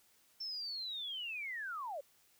sine linear sweep, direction down, 5400 to 520 Hz, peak -39 dBFS, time 0.4-2.01 s, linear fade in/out 10 ms, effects white hiss -69 dBFS RMS until 2.39 s

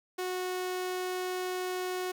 sawtooth tone, 366.6 Hz, F#4, 16 cents flat, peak -28 dBFS, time 0.18-2.12 s, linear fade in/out 10 ms, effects 10-bit

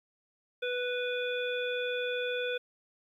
harmonic tone, 493.9 Hz, B4, in tune, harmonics 1 / 3 / 5 / 7, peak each -32 / -37 / -39 / -40 dBFS, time 0.62-2.58 s, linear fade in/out 10 ms, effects 11-bit

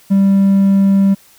triangle tone, 196 Hz, G3, in tune, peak -5 dBFS, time 0.1-1.15 s, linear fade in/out 20 ms, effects tanh soft clip ceiling -1 dBFS + white hiss -47 dBFS RMS until 1.38 s

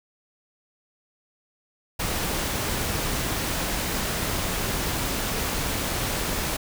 pink noise, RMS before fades -27 dBFS, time 1.99-6.57 s, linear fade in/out 10 ms, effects none

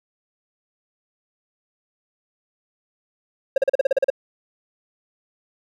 triangle tone bursts, 541 Hz, C#5, 42 cents flat, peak -11 dBFS, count 10, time 3.56-4.102 s, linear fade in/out 5 ms, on 20 ms, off 38 ms, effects none

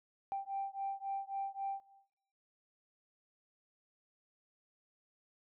sine beating tone pair, 784 / 787.7 Hz, G5 / G5, 0 / +8 cents, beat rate 3.7 Hz, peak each -39 / -39 dBFS, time 0.32-1.8 s, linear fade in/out 0 ms, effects noise-tail reverb RT60 0.8 s tail -17 dB re dry + tanh soft clip ceiling -30 dBFS

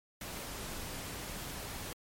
pink noise, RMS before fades -42 dBFS, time 0.21-1.93 s, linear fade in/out 2 ms, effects MP3 64 kbps

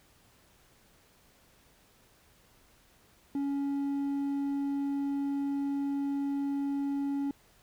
sine tone with hard clipping, 280 Hz, C#4, 18 cents sharp, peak -30 dBFS, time 3.35-7.31 s, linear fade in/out 2 ms, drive 3 dB, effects pink hiss -63 dBFS RMS until 7.62 s

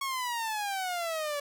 sawtooth exponential sweep, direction down, 1108.7 to 569 Hz, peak -27 dBFS, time 0.01-1.4 s, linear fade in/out 5 ms, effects none

